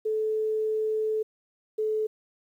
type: tone pair in turn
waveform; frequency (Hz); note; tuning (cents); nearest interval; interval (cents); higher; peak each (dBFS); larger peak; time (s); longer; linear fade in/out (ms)
sine; 434.5 / 432.6; A4 / A4; -22 / -29; unison; 7; first; -24; neither; 0.05-1.23 / 1.78-2.07; first; 10
effects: 10-bit